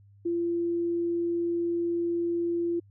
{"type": "tone", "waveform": "sine", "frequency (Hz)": 342, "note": "F4", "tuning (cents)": -36, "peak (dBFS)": -25, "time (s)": [0.25, 2.8], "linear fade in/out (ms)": 10, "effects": ["added 100 Hz sine -53 dBFS peak until 2.9 s"]}